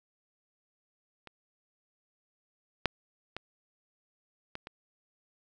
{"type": "clicks", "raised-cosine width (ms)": 0.3, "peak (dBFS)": [-30, -9, -21, -22, -26], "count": 5, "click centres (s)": [1.273, 2.857, 3.366, 4.554, 4.671], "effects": []}